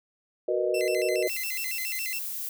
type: chord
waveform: sine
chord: B major seventh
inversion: second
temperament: just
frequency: 370.4 / 463 / 493.9 / 617.4 Hz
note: F#4 / A#4 / B4 / D#5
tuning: +2 / -12 / 0 / -14 cents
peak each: -28 / -31 / -30 / -28 dBFS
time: 0.48-1.28 s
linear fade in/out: 5 ms
type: tone with vibrato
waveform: sawtooth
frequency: 2339 Hz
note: D7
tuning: 8 cents flat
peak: -29 dBFS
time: 0.74-2.19 s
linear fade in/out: 5 ms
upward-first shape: square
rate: 7.2 Hz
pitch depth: 230 cents each way
type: noise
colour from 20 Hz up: violet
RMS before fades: -34 dBFS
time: 1.27-2.49 s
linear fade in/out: 2 ms
effects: none